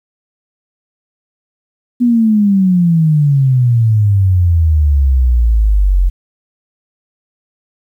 sine exponential sweep, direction down, 246.9 to 43.65 Hz, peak -7 dBFS, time 2-6.1 s, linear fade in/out 20 ms, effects 8-bit

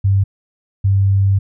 sine tone pair in turn, 98 / 98 Hz, G2 / G2, 0 / 0 cents, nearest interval unison, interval 0 cents, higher neither, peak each -10 dBFS, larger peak neither, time 0.04-0.24 / 0.84-1.39 s, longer second, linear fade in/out 10 ms, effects none

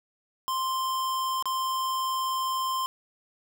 square tone with dropouts, 1046.5 Hz, C6, in tune, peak -27 dBFS, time 0.48-2.86 s, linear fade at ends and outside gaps 0 ms, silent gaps 1.425-1.456 s, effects none

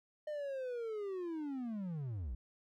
triangle linear sweep, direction down, 612 to 51.9 Hz, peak -36 dBFS, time 0.27-2.35 s, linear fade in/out 5 ms, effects none

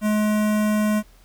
square tone with notch filter, 212 Hz, G#3, 36 cents sharp, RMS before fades -20 dBFS, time 0.01-1.03 s, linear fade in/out 50 ms, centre 4200 Hz, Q 1.2, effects added 41 Hz sine -50 dBFS peak until 1.24 s + pink hiss -56 dBFS RMS until 1.24 s

